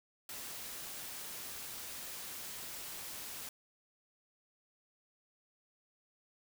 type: noise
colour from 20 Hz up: white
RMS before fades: -45 dBFS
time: 0.29-3.49 s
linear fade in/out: 2 ms
effects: none